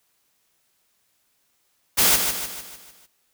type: noise with echo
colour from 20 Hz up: white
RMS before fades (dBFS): -17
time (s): 1.97-2.17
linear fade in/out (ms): 20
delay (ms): 150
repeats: 6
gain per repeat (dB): -6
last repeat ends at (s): 3.07
effects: white hiss -68 dBFS RMS until 3.33 s

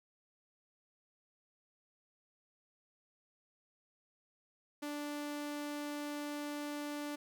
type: tone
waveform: sawtooth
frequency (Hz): 293.1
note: D4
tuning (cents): -3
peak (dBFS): -35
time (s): 4.82-7.16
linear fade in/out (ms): 10
effects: 12-bit

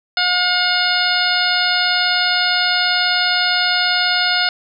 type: harmonic tone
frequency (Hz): 719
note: F#5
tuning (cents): -50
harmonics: 1 / 2 / 3 / 4 / 5 / 6 / 7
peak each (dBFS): -23 / -19 / -24 / -24 / -23 / -20 / -23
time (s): 0.17-4.49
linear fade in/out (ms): 2
effects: none

